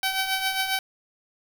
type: tone with tremolo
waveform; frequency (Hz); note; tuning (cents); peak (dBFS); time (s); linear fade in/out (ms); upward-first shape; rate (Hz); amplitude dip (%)
10% pulse; 766; G5; -40; -13; 0.03-0.79; 2; triangle; 7.4; 65
effects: 7-bit